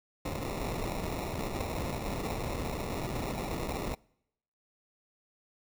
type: noise with sample-and-hold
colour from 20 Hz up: pink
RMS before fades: -35 dBFS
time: 0.25-3.95 s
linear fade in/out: 5 ms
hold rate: 1575 Hz
effects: noise-tail reverb RT60 0.8 s tail -26 dB re dry